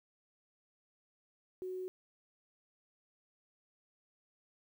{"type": "tone with quantisation", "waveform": "sine", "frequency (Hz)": 370, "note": "F#4", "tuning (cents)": 0, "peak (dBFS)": -38, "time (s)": [1.62, 1.88], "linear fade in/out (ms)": 0, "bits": 11, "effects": []}